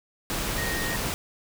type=tone in noise; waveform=sine; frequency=1864.7 Hz; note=A#6; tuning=in tune; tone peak=-31 dBFS; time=0.58-0.96 s; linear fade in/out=0 ms; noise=pink; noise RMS=-29 dBFS; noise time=0.3-1.14 s; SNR=-5 dB; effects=none